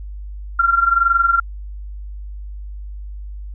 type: tone with amplitude modulation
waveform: sine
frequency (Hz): 1376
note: F6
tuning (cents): -26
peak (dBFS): -9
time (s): 0.59-1.4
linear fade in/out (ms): 5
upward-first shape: sine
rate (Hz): 21.5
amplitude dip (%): 75
effects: added 50 Hz sine -28 dBFS peak until 3.54 s